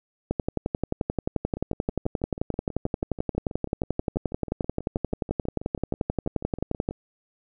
two click trains, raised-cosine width 2 ms, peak -11 / -22 dBFS, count 76 / 34, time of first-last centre 0.31-6.889 / 1.57-6.91 s, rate 11.4 / 6.18 Hz, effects none

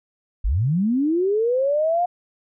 sine linear sweep, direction up, 37.66 to 720 Hz, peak -17 dBFS, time 0.44-2.06 s, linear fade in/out 10 ms, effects none

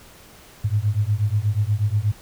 sine beating tone pair, 100.6 / 108.9 Hz, G2 / A2, +45 / -17 cents, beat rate 8.3 Hz, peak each -21 / -21 dBFS, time 0.64-2.12 s, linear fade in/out 10 ms, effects pink hiss -47 dBFS RMS until 2.21 s

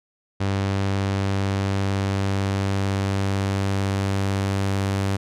sawtooth tone with low-pass filter sweep, 97.9 Hz, G2, 2 cents flat, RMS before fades -23 dBFS, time 0.4-5.17 s, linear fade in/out 10 ms, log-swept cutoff 5800 to 10000 Hz, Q 0.72, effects none

